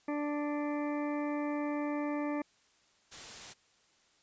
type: harmonic tone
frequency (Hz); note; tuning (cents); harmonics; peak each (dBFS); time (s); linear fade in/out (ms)
293.7; D4; 0; 1 / 2 / 3 / 4 / 6 / 7 / 8; -33 / -39 / -43 / -45 / -49 / -50 / -51; 0.08-2.42; 5
type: noise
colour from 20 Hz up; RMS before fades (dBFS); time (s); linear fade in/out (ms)
white; -46; 3.11-3.54; 20
effects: white hiss -68 dBFS RMS until 4.22 s + resampled to 16000 Hz